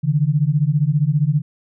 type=beating tone pair; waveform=sine; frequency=141 / 156 Hz; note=C#3 / D#3; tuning=+30 / +5 cents; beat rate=15 Hz; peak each=-17 dBFS; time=0.03-1.42 s; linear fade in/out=20 ms; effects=none